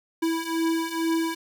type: beating tone pair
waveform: square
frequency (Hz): 326.6 / 328.8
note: E4 / E4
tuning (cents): -16 / -4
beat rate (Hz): 2.2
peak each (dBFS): -29 / -26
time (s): 0.22-1.35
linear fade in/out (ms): 10
effects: none